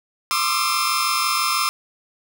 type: tone cluster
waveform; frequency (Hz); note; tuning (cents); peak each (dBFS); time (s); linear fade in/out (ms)
sawtooth; 1056 / 1172 / 1218 / 1341 / 5230; C6 / D6 / D#6 / E6 / E8; +16 / -4 / -37 / +29 / -15; -22; 0.31-1.69; 0
effects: none